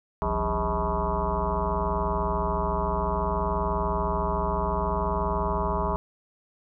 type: tone with frequency modulation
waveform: sine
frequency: 523.3 Hz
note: C5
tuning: in tune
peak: -23 dBFS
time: 0.22-5.96 s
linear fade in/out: 0 ms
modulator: 114 Hz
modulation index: 5.3
effects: none